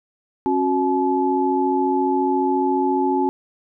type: tone cluster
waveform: sine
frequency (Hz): 271.9 / 366.3 / 859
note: C#4 / F#4 / A5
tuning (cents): -33 / -17 / -42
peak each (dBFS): -21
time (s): 0.46-3.29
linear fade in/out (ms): 0
effects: none